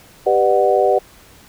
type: chord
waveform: sine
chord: G major seventh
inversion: none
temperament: equal with one note detuned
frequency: 392 / 493.9 / 599.7 / 740 Hz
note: G4 / B4 / D5 / F#5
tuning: 0 / 0 / +36 / 0 cents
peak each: -17 dBFS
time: 0.26-0.99 s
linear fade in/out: 10 ms
effects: pink hiss -46 dBFS RMS until 1.48 s